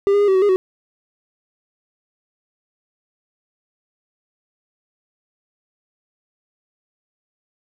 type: tone with pitch steps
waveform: triangle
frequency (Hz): 398.5 / 407.3 / 410 / 382.9 / 375.4 / 410.5 / 373.9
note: G4 / G#4 / G#4 / G4 / F#4 / G#4 / F#4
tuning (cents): +28 / -34 / -22 / -41 / +25 / -20 / +18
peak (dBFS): -10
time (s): 0.07-0.56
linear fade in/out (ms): 0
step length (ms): 70
effects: none